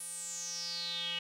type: tone with band-pass filter sweep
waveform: square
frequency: 172.3 Hz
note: F3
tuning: 23 cents flat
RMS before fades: -39 dBFS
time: 0-1.19 s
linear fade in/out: 5 ms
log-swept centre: 10000 to 2900 Hz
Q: 8.4
effects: none